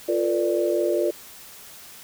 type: chord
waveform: sine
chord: B half-diminished seventh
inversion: second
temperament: equal with one note detuned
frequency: 349.2 / 449 / 493.9 / 587.3 Hz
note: F4 / A4 / B4 / D5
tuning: 0 / +35 / 0 / 0 cents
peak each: -23 / -27 / -29 / -24 dBFS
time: 0.08-1.11 s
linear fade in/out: 10 ms
effects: white hiss -44 dBFS RMS until 2.03 s